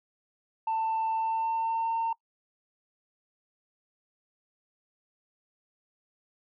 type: tone with pitch glide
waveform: sine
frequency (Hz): 891 to 910.2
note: A5 to A#5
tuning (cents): +22 to -42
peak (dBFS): -24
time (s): 0.67-2.13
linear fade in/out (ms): 5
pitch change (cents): +36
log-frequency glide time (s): 1.11-1.94
effects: noise-tail reverb RT60 0.1 s tail -25 dB re dry + tanh soft clip ceiling -24 dBFS